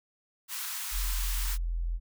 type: high-pass noise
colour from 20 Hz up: white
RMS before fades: -36 dBFS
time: 0.48-1.58 s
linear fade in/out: 50 ms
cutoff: 880 Hz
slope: 48 dB/octave
type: tone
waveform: sine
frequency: 42.29 Hz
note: E1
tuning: 45 cents sharp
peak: -28 dBFS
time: 0.91-2 s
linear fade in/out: 50 ms
effects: none